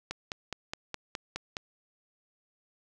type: click train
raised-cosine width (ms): 0.2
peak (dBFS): -17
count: 8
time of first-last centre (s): 0.11-1.568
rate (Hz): 4.8
effects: none